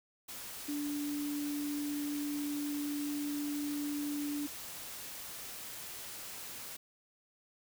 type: tone in noise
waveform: sine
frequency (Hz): 291.3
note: D4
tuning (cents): -14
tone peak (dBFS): -34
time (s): 0.68-4.47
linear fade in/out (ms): 10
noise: white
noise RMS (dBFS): -45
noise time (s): 0.28-6.77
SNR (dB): +8
effects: none